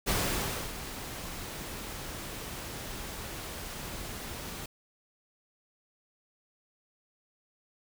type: noise with ADSR envelope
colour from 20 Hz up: pink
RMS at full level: -28 dBFS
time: 0.06-4.66 s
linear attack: 26 ms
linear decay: 640 ms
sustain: -12 dB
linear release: 4 ms
effects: none